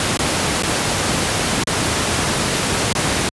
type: noise with dropouts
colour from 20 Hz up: pink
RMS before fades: -18 dBFS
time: 0-3.29 s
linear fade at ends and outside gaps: 1 ms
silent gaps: 0.173-0.191 / 0.624-0.633 / 1.637-1.672 / 2.928-2.951 s
effects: high-pass 80 Hz 12 dB/octave + resampled to 24000 Hz